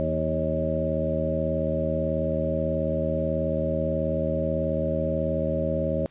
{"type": "harmonic tone with a mistuned harmonic", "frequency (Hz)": 78.4, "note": "D#2", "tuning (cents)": 14, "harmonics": [1, 2, 3, 4, 5, 7, 8], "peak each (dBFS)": [-32, -30, -32, -34, -36, -27, -31], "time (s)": [0, 6.06], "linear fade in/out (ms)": 0, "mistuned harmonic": 2, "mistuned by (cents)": 46, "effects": ["pink hiss -58 dBFS RMS until 6.1 s", "resampled to 8000 Hz"]}